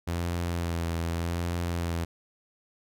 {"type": "tone with vibrato", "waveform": "sawtooth", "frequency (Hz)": 85, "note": "F2", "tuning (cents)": -46, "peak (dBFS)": -24, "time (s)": [0.07, 2.05], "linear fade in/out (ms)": 10, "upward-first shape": "sine", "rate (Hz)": 0.84, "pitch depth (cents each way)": 30, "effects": []}